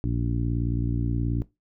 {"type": "harmonic tone", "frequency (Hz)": 58.7, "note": "A#1", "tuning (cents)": 13, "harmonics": [1, 2, 3, 4, 5, 6], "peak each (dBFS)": [-28, -27, -35, -34, -31, -41], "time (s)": [0.04, 1.42], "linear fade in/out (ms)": 0, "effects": ["noise-tail reverb RT60 0.2 s tail -18 dB re dry"]}